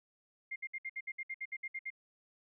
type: tone bursts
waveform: sine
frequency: 2114 Hz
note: C7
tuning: 17 cents sharp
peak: -37 dBFS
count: 13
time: 0.51-1.904 s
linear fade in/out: 10 ms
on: 50 ms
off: 62 ms
effects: none